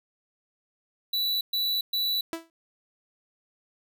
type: tone bursts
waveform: square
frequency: 3951 Hz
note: B7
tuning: in tune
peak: -25 dBFS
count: 3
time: 1.13-2.21 s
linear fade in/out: 5 ms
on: 280 ms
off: 120 ms
type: tone with exponential decay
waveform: sawtooth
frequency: 329.6 Hz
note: E4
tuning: in tune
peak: -23 dBFS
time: 2.33-2.5 s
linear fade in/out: 0 ms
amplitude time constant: 35 ms
effects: none